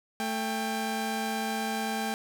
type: tone pair together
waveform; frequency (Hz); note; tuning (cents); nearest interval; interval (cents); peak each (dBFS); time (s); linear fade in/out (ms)
sawtooth; 221 / 794; A3 / G5; +8 / +22; octave + minor seventh; 2214; -28; 0.2-2.14; 0
effects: none